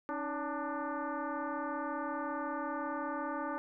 sine tone with frequency modulation, 311.3 Hz, D#4, 1 cent sharp, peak -34 dBFS, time 0.09-3.58 s, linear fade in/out 0 ms, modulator 294 Hz, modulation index 3.9, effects none

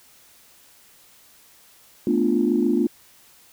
sine chord, B half-diminished seventh, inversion third, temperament equal, 220 / 246.9 / 293.7 / 349.2 Hz, A3 / B3 / D4 / F4, 0 / 0 / 0 / 0 cents, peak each -23 / -22 / -23 / -22 dBFS, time 2.07-2.87 s, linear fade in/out 2 ms, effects tanh soft clip ceiling -7 dBFS + white hiss -53 dBFS RMS until 3.52 s

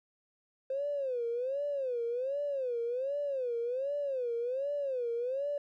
triangle tone with vibrato, 520 Hz, C5, 11 cents flat, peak -27 dBFS, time 0.7-5.58 s, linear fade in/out 5 ms, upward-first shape sine, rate 1.3 Hz, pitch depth 190 cents each way, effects tanh soft clip ceiling -29 dBFS

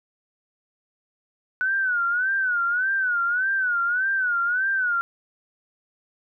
sine tone with vibrato, 1480 Hz, F#6, in tune, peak -20 dBFS, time 1.61-5.01 s, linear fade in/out 0 ms, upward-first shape sine, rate 1.7 Hz, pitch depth 120 cents each way, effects none

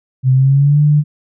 sine tone with pitch glide, 130 to 148.47 Hz, C3 to D3, -11 to +19 cents, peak -7 dBFS, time 0.23-1.04 s, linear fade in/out 50 ms, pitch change +230 cents, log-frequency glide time 0.33-0.8 s, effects none

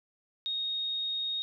sine tone, 3729 Hz, A#7, in tune, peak -30 dBFS, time 0.46-1.42 s, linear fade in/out 0 ms, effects none

